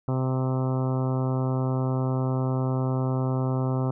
harmonic tone, 130 Hz, C3, 11 cents flat, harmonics 1 / 2 / 3 / 4 / 5 / 6 / 7 / 8 / 9 / 10, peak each -24 / -30 / -34 / -36 / -38 / -40 / -41 / -42 / -43 / -44 dBFS, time 0.08-3.91 s, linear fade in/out 2 ms, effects none

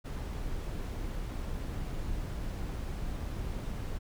brown noise, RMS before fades -36 dBFS, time 0.04-3.99 s, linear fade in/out 20 ms, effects none

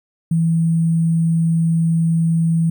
sine tone with sample-and-hold, 164.81 Hz, E3, in tune, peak -13 dBFS, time 0.31-2.7 s, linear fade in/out 5 ms, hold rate 8820 Hz, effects none

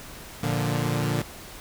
sawtooth chord, Bb major, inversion none, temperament equal, 116.54 / 146.83 / 174.61 Hz, Bb2 / D3 / F3, 0 / 0 / 0 cents, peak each -23 / -23 / -27 dBFS, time 0.43-1.22 s, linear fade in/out 5 ms, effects pink hiss -42 dBFS RMS until 1.6 s

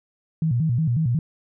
sine tone with vibrato, 138.59 Hz, C#3, in tune, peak -18 dBFS, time 0.42-1.19 s, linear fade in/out 2 ms, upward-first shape square, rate 5.5 Hz, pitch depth 250 cents each way, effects none

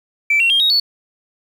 sine tone with pitch steps, 2324 / 2732 / 3212 / 3775 / 4438 Hz, D7 / F7 / G7 / A#7 / C#8, -19 / -39 / +41 / +21 / +1 cents, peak -10 dBFS, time 0.3-0.8 s, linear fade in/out 5 ms, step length 100 ms, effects tanh soft clip ceiling -8 dBFS + 7-bit

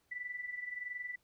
sine tone with amplitude modulation, 1975.5 Hz, B6, in tune, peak -36 dBFS, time 0.11-1.16 s, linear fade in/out 10 ms, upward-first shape sine, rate 21.4 Hz, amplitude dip 70%, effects pink hiss -75 dBFS RMS until 1.23 s

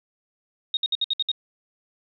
sine tone bursts, 3729 Hz, A#7, in tune, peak -20 dBFS, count 7, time 0.74-1.316 s, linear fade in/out 2 ms, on 30 ms, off 61 ms, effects none

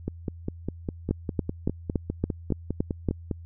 two click trains, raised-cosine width 3 ms, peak -11 / -15 dBFS, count 8 / 17, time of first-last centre 1.11-3.087 / 0.08-3.312 s, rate 3.54 / 4.95 Hz, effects added 84 Hz sine -40 dBFS peak until 3.45 s

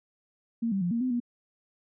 sine tone with pitch steps, 230.6 / 194.8 / 175.2 / 232.7 / 255.3 / 240.3 Hz, A#3 / G3 / F3 / A#3 / C4 / B3, -19 / -11 / +6 / -3 / -42 / -47 cents, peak -25 dBFS, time 0.62-1.202 s, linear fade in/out 10 ms, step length 97 ms, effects none

